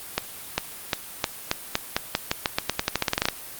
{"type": "accelerating click train", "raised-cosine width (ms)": 0.2, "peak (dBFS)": -3, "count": 22, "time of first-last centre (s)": [0.18, 3.286], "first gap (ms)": 400, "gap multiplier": 0.88, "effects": ["white hiss -39 dBFS RMS until 3.59 s", "Opus 32 kbps"]}